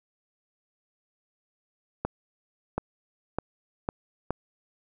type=accelerating click train; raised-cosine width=1 ms; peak=-13 dBFS; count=5; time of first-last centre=2.05-4.306 s; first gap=730 ms; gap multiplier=0.83; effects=none